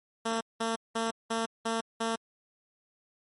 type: tone bursts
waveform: 10% pulse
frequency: 226.9 Hz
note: A#3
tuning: 47 cents flat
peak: -20 dBFS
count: 6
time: 0.25-2.16 s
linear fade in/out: 10 ms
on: 160 ms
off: 190 ms
effects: MP3 48 kbps